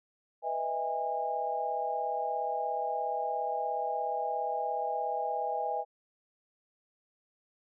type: chord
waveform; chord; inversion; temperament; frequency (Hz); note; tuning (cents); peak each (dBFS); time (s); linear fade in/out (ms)
sine; E major seventh; second; equal with one note detuned; 493.9 / 622.3 / 659.3 / 815.4; B4 / D#5 / E5 / G#5; 0 / 0 / 0 / -32; -38 / -38 / -37 / -32; 0.42-5.85; 50
effects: none